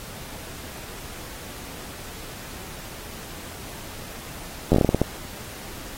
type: slowing click train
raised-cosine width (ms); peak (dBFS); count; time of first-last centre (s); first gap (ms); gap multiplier
2; -4; 10; 4.72-5.016; 11; 1.26
effects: pink hiss -39 dBFS RMS until 5.97 s + AAC 48 kbps